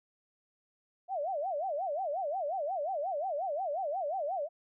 sine tone with vibrato, 667 Hz, E5, 20 cents sharp, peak -31 dBFS, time 1.08-4.49 s, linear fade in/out 50 ms, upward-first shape sine, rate 5.6 Hz, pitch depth 280 cents each way, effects none

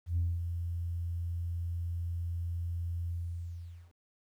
sine tone with ADSR envelope, 85.6 Hz, F2, 34 cents flat, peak -25 dBFS, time 0.06-3.93 s, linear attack 110 ms, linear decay 220 ms, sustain -7 dB, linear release 830 ms, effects tanh soft clip ceiling -23 dBFS + 11-bit

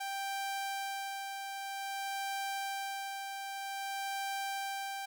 sawtooth tone with tremolo, 786 Hz, G5, 4 cents sharp, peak -31 dBFS, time 0-5.06 s, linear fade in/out 10 ms, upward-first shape sine, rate 0.52 Hz, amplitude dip 40%, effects none

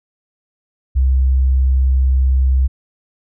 sine tone, 65.41 Hz, C2, in tune, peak -10 dBFS, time 0.95-2.68 s, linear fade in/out 20 ms, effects none

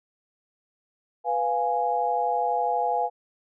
sine chord, F diminished, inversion second, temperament equal, 493.9 / 698.5 / 830.6 Hz, Cb5 / F5 / Ab5, 0 / 0 / 0 cents, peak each -29 / -26 / -25 dBFS, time 1.24-3.1 s, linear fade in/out 50 ms, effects none

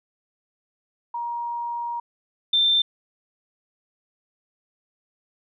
sine tone pair in turn, 946 / 3572 Hz, A#5 / A7, +25 / +25 cents, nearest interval octave + major seventh, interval 2300 cents, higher second, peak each -26 / -16 dBFS, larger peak second, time 1.14-2 / 2.53-2.82 s, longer first, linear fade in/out 5 ms, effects none

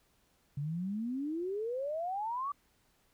sine exponential sweep, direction up, 137.7 to 1174.7 Hz, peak -33 dBFS, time 0.57-2.52 s, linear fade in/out 5 ms, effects pink hiss -71 dBFS RMS until 3.13 s

